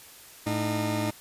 20% pulse tone pair together, 108.7 / 305 Hz, A2 / D#4, -21 / -34 cents, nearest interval octave + tritone, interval 1787 cents, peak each -24 dBFS, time 0.46-1.11 s, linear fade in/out 10 ms, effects white hiss -49 dBFS RMS until 1.2 s + resampled to 32000 Hz

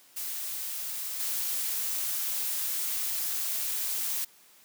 blue noise with level steps, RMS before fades -35 / -31 dBFS, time 0.16-4.25 s, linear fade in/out 10 ms, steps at 1.19 s, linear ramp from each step 20 ms, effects white hiss -58 dBFS RMS until 4.64 s + high-pass 150 Hz 12 dB/octave

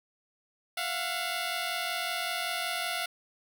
10% pulse tone pair together, 680 / 725.3 Hz, F5 / F#5, -46 / -35 cents, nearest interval minor second, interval 111 cents, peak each -25 dBFS, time 0.77-3.06 s, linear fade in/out 5 ms, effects none

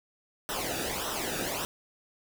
pink noise with flanger, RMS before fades -33 dBFS, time 0.49-1.65 s, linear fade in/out 0 ms, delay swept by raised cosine 0.43 to 0.97 ms, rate 1.7 Hz, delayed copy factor -0.75, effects none

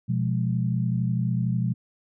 sine chord, F diminished, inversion second, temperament equal, 123.47 / 174.61 / 207.7 Hz, Cb3 / F3 / Ab3, 0 / 0 / 0 cents, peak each -24 / -27 / -30 dBFS, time 0.08-1.74 s, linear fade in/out 20 ms, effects none

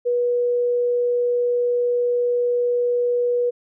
sine tone, 485.6 Hz, B4, 29 cents flat, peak -17 dBFS, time 0.05-3.51 s, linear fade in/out 20 ms, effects none

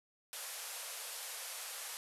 white band-pass noise, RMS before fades -45 dBFS, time 0.33-1.97 s, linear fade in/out 0 ms, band 450 to 13000 Hz, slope 96 dB/octave, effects none

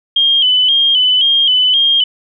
sine tone with vibrato, 3112 Hz, G7, 13 cents flat, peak -8 dBFS, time 0.16-2.04 s, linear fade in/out 5 ms, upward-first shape square, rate 1.9 Hz, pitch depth 60 cents each way, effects none

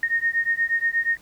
sine beating tone pair, 1845 / 1853.4 Hz, A#6 / A#6, -18 / -10 cents, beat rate 8.4 Hz, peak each -23 dBFS, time 0.03-1.17 s, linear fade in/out 2 ms, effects pink hiss -54 dBFS RMS until 1.21 s

